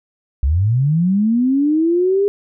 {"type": "linear sweep", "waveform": "sine", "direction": "up", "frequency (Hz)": [61.74, 409.5], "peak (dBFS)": -12, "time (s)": [0.43, 2.28], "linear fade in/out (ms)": 0, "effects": []}